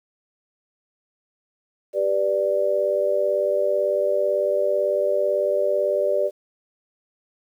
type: chord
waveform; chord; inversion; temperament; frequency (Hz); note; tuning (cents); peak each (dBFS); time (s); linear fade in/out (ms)
sine; G major; none; just; 392 / 490 / 588; G4 / B4 / D5; 0 / -14 / +2; -25 / -26 / -20; 1.93-6.31; 50
effects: 9-bit